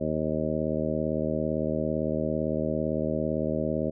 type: harmonic tone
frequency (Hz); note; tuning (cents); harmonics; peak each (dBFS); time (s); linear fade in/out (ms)
77.78; D#2; 0; 1 / 2 / 3 / 4 / 5 / 6 / 7 / 8; -38 / -33 / -31 / -34 / -34 / -38 / -32 / -33; 0-3.91; 20
effects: none